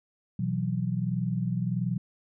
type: chord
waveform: sine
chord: B suspended fourth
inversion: none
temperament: equal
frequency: 123.47 / 164.81 / 185 Hz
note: B2 / E3 / F#3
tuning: 0 / 0 / 0 cents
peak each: -30 / -31 / -30 dBFS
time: 0.39-1.98 s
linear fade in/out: 5 ms
effects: none